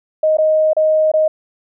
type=tone with dropouts; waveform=sine; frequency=624 Hz; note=D#5; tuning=5 cents sharp; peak=-10 dBFS; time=0.23-1.28 s; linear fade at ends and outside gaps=5 ms; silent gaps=0.371-0.384 / 0.733-0.766 / 1.117-1.137 s; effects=none